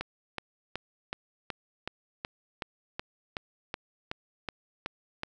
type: click train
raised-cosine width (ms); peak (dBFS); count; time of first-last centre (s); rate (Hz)
0.3; -17; 15; 0.01-5.234; 2.68
effects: none